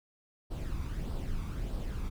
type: noise with flanger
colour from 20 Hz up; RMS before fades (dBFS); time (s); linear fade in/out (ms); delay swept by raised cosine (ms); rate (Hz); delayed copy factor
brown; -35; 0.5-2.1; 20; 0.22 to 0.86; 1.6; +0.5
effects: none